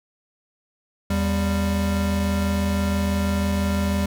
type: tone pair together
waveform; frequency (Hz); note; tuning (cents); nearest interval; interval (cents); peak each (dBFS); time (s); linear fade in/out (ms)
square; 81.19 / 197.5; E2 / G3; -26 / +13; octave + minor third; 1539; -24 / -23; 1.1-4.06; 5
effects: none